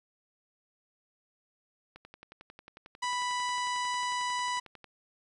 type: click train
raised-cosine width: 0.3 ms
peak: -32 dBFS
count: 33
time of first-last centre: 1.96-4.843 s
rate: 11.1 Hz
type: harmonic tone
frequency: 987.8 Hz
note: B5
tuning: in tune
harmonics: 1 / 2 / 3 / 4 / 5 / 6 / 7 / 8 / 9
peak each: -31 / -37 / -41 / -43 / -45 / -47 / -48 / -49 / -50 dBFS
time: 3.02-4.6 s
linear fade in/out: 10 ms
effects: 11-bit